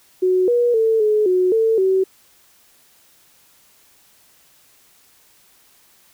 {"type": "tone with pitch steps", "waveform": "sine", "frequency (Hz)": [369, 481.2, 446.4, 425.5, 366.6, 447.4, 379.7], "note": ["F#4", "B4", "A4", "G#4", "F#4", "A4", "F#4"], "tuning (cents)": [-5, -45, 25, 42, -16, 29, 45], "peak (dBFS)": -13, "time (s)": [0.22, 2.04], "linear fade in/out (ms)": 10, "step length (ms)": 260, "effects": ["white hiss -54 dBFS RMS until 6.13 s"]}